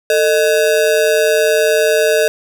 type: ring-modulated tone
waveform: square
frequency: 530 Hz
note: C5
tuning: 22 cents sharp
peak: -8 dBFS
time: 0.1-2.28 s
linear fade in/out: 0 ms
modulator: 84.9 Hz
effects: none